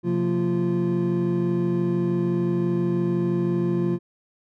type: tone cluster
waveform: triangle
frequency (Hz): 130 / 175.9 / 229.1 / 346.6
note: C3 / F3 / A#3 / F4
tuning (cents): -11 / +13 / -30 / -13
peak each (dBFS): -27 / -22 / -29 / -22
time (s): 0.03-3.99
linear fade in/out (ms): 50
effects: none